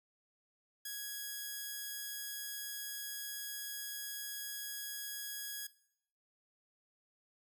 5% pulse tone, 1661.2 Hz, G#6, in tune, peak -29 dBFS, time 0.85-5.67 s, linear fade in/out 5 ms, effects noise-tail reverb RT60 0.7 s tail -19 dB re dry + MP3 96 kbps

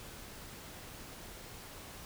silence, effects pink hiss -49 dBFS RMS until 2.05 s

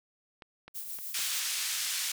clicks, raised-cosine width 0.3 ms, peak -30 dBFS, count 4, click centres 0.422 / 0.68 / 0.988 / 1.192 s
violet noise with tremolo, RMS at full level -38 dBFS, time 0.74-1.41 s, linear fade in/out 20 ms, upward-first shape sine, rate 6.7 Hz, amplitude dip 40%
white band-pass noise, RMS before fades -33 dBFS, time 1.14-2.12 s, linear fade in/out 5 ms, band 2000 to 8600 Hz, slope 12 dB/octave
effects none

